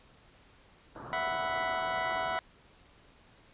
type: low-pass noise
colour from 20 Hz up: white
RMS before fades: -45 dBFS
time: 0.95-2.38 s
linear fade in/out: 10 ms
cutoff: 1400 Hz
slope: 48 dB/octave
type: chord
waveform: 25% pulse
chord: E suspended second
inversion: none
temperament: equal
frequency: 659.3 / 740 / 987.8 Hz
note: E5 / F#5 / B5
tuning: 0 / 0 / 0 cents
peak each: -31 dBFS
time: 1.13-2.39 s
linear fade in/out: 0 ms
effects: pink hiss -60 dBFS RMS until 3.53 s + resampled to 8000 Hz